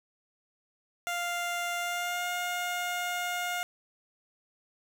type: tone with pitch glide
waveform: 15% pulse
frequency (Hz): 698.5 to 711.1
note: F5 to F5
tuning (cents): 0 to +31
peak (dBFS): -24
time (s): 1.07-3.63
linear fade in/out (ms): 0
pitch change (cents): +31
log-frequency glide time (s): 1.79-2.28
effects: none